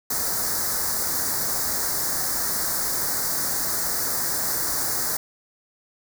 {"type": "band-stop noise", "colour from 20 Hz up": "white", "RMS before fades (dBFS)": -25, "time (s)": [0.1, 5.17], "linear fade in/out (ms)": 5, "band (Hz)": [1900, 4400], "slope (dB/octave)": 48, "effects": []}